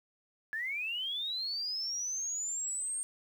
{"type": "linear sweep", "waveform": "sine", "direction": "up", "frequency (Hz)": [1692, 8690], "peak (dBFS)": -33, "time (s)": [0.53, 3.03], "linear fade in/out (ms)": 0, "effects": ["10-bit"]}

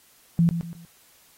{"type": "tone with echo", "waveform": "sine", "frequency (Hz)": 168.9, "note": "E3", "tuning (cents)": 42, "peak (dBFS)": -15, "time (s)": [0.39, 0.49], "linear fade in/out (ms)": 0, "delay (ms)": 120, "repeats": 3, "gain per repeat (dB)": -9, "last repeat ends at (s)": 0.85, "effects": ["white hiss -57 dBFS RMS until 1.37 s", "AAC 48 kbps"]}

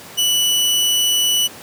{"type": "tone", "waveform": "sawtooth", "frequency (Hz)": 2960, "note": "F#7", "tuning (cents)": 0, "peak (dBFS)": -11, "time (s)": [0.17, 1.48], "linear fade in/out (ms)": 20, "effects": ["pink hiss -37 dBFS RMS until 1.62 s", "high-pass 150 Hz 12 dB/octave"]}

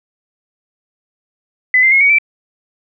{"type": "tone with pitch steps", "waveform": "sine", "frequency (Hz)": [2010, 2086, 2164, 2246, 2330], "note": ["B6", "C7", "C#7", "C#7", "D7"], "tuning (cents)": [30, -6, -42, 22, -14], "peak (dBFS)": -7, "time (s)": [1.74, 2.185], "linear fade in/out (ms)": 2, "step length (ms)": 89, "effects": []}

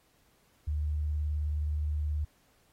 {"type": "tone with vibrato", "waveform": "sine", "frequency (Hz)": 75.1, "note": "D2", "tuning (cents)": 39, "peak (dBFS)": -28, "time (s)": [0.67, 2.25], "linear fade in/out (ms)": 10, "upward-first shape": "triangle", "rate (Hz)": 19, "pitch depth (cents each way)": 37, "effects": ["pink hiss -68 dBFS RMS until 2.72 s", "AAC 48 kbps"]}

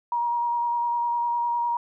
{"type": "tone with vibrato", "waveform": "sine", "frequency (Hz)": 949, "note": "A#5", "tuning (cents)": 31, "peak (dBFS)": -22, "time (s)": [0.12, 1.77], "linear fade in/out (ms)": 2, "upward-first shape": "square", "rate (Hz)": 9.9, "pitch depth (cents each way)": 11, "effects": []}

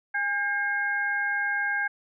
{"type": "tone cluster", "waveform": "sine", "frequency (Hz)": [818, 1606, 2145], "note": ["G#5", "G6", "C7"], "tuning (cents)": [-26, 41, 42], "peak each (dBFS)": [-33, -25, -34], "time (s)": [0.14, 1.88], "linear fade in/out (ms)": 10, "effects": []}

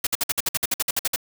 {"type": "noise bursts", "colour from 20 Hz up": "white", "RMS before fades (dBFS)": -22, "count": 14, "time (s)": [0.04, 1.161], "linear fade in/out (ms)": 5, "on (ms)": 29, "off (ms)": 55, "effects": []}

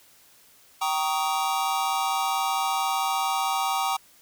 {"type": "chord", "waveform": "square", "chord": "Eb dominant seventh", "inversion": "first", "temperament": "just", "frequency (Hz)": [777.8, 933.4, 1120.1, 1244.5], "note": ["G5", "Bb5", "Db6", "Eb6"], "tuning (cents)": [-14, 2, 18, 0], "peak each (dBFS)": [-28, -30, -32, -31], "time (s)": [0.81, 3.97], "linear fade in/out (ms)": 10, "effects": ["white hiss -56 dBFS RMS until 4.21 s"]}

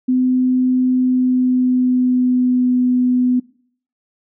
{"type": "tone with pitch glide", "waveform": "sine", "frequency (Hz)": [254.5, 250], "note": ["C4", "B3"], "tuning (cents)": [-48, 21], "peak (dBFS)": -12, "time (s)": [0.08, 3.4], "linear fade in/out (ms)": 10, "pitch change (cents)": -31, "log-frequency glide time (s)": [0.92, 2.72], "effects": ["noise-tail reverb RT60 0.6 s tail -23 dB re dry"]}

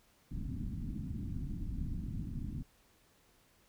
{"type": "low-pass noise", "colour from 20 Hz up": "pink", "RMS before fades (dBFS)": -39, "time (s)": [0.31, 2.63], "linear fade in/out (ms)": 5, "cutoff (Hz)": 280, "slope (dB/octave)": 48, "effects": ["pink hiss -68 dBFS RMS until 3.68 s"]}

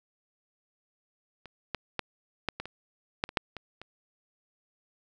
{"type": "clicks", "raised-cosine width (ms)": 0.3, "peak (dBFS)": [-29, -15, -13, -12, -19, -24, -10, -25, -8, -23, -27], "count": 11, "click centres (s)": [1.457, 1.747, 1.993, 2.487, 2.6, 2.656, 3.239, 3.291, 3.372, 3.567, 3.816], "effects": []}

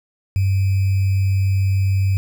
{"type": "tone with sample-and-hold", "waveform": "sine", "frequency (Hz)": 96.5, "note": "G2", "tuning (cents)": -27, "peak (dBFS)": -14, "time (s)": [0.36, 2.17], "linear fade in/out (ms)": 0, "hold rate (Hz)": 2450, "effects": []}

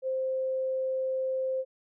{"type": "tone", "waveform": "sine", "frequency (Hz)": 523.3, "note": "C5", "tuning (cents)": 0, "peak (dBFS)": -27, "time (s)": [0.02, 1.65], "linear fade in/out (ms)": 50, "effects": []}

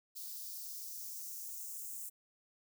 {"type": "noise with high-pass filter sweep", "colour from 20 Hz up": "violet", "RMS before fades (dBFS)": -45, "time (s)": [0.15, 2.1], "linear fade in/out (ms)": 20, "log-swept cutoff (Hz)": [4400, 7600], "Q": 2.4, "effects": []}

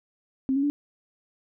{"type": "tone with pitch steps", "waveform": "sine", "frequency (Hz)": [265.1, 277, 289.4], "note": ["C4", "C#4", "D4"], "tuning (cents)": [23, -1, -25], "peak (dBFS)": -21, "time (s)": [0.49, 0.7], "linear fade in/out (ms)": 0, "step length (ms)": 70, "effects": []}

